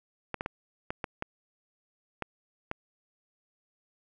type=clicks; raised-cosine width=0.5 ms; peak=-17 dBFS; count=8; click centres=0.343 / 0.409 / 0.461 / 0.905 / 1.042 / 1.224 / 2.223 / 2.714 s; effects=none

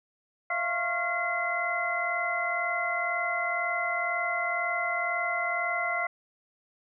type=tone cluster; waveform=sine; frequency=654 / 696 / 1089 / 1390 / 2046 Hz; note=E5 / F5 / C#6 / F6 / C7; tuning=-14 / -6 / -31 / -9 / -39 cents; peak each=-38 / -32 / -36 / -33 / -30 dBFS; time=0.5-6.07 s; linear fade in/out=5 ms; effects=none

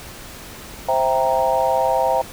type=chord; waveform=sine; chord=C dominant seventh; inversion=none; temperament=equal; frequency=523.3 / 659.3 / 784 / 932.3 Hz; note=C5 / E5 / G5 / Bb5; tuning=0 / 0 / 0 / 0 cents; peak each=-21 dBFS; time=0.88-2.22 s; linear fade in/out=10 ms; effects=pink hiss -37 dBFS RMS until 2.32 s

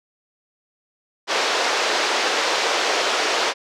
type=band-pass noise; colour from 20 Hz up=pink; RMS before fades=-21 dBFS; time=1.27-3.54 s; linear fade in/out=50 ms; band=420 to 5900 Hz; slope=24 dB/octave; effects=none

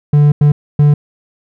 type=tone bursts at uneven times; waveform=triangle; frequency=146.83 Hz; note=D3; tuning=in tune; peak=-3 dBFS; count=3; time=0.13-0.32 / 0.41-0.52 / 0.79-0.94 s; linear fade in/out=5 ms; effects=none

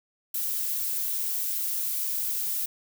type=noise; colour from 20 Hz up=violet; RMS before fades=-29 dBFS; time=0.34-2.66 s; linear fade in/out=5 ms; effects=none

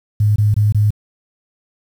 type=tone bursts; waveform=sine; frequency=105 Hz; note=G#2; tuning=19 cents sharp; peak=-10 dBFS; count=4; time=0.2-0.906 s; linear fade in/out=5 ms; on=160 ms; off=22 ms; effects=7-bit

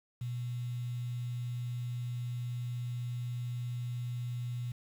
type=tone with quantisation; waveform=sine; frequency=121.8 Hz; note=B2; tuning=24 cents flat; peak=-34 dBFS; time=0.21-4.72 s; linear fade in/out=5 ms; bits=9; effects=none

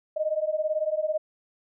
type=beating tone pair; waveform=sine; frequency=610 / 628 Hz; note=D#5 / D#5; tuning=-34 / +16 cents; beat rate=18 Hz; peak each=-27 dBFS; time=0.16-1.18 s; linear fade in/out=10 ms; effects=none

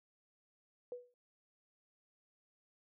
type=tone with exponential decay; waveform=sine; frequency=490.7 Hz; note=B4; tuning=11 cents flat; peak=-38 dBFS; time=0.92-1.14 s; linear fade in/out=1 ms; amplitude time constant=47 ms; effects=none

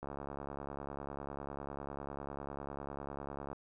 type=click train; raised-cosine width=1 ms; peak=-29 dBFS; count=246; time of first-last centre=0.03-3.53 s; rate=70 Hz; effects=none

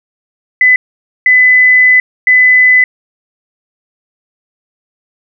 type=tone bursts at uneven times; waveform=sine; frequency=2007 Hz; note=B6; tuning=27 cents sharp; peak=-3 dBFS; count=3; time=0.61-0.76 / 1.26-2 / 2.27-2.84 s; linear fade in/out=2 ms; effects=none

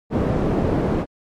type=low-pass noise; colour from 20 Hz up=white; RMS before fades=-20 dBFS; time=0.1-1.06 s; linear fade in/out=50 ms; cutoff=400 Hz; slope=12 dB/octave; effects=MP3 64 kbps

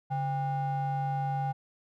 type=ring-modulated tone; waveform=triangle; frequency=329.6 Hz; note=E4; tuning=in tune; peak=-23 dBFS; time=0.1-1.53 s; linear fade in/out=20 ms; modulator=471 Hz; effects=none

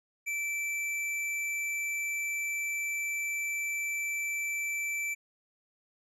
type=tone with hard clipping; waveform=sine; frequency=2328 Hz; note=D7; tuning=16 cents flat; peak=-32 dBFS; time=0.26-5.15 s; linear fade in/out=20 ms; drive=15 dB; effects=low-pass 12000 Hz 12 dB/octave

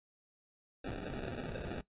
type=noise with sample-and-hold; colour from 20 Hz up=blue; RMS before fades=-41 dBFS; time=0.84-1.81 s; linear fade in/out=5 ms; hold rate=1050 Hz; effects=noise-tail reverb RT60 0.1 s tail -17 dB re dry + resampled to 8000 Hz

